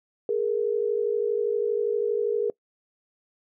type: tone pair together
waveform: sine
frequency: 416.6 / 469.1 Hz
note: G#4 / A#4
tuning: +5 / +11 cents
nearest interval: major second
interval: 206 cents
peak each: -25 dBFS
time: 0.29-2.5 s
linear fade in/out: 2 ms
effects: noise-tail reverb RT60 0.1 s tail -23 dB re dry